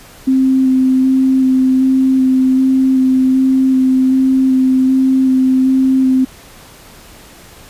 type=tone with vibrato; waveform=sine; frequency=261.6 Hz; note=C4; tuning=in tune; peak=-8 dBFS; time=0.27-6.25 s; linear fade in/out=10 ms; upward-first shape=square; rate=1.3 Hz; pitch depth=10 cents each way; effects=pink hiss -39 dBFS RMS until 7.69 s + resampled to 32000 Hz